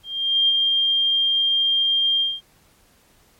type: tone with ADSR envelope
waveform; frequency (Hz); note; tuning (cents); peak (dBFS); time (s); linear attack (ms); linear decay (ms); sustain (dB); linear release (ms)
sine; 3198; G7; +34; -13; 0.03-2.41; 460; 15; -3; 210
effects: pink hiss -57 dBFS RMS until 3.39 s + MP3 64 kbps